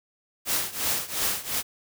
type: noise with tremolo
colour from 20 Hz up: white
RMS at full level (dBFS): -24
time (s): 0.45-1.63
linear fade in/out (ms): 50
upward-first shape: triangle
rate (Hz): 2.8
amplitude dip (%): 90
effects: none